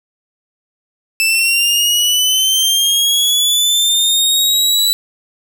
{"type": "linear sweep", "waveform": "sawtooth", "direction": "up", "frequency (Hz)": [2637, 3958], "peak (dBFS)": -8, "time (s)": [1.2, 4.93], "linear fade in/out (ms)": 0, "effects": []}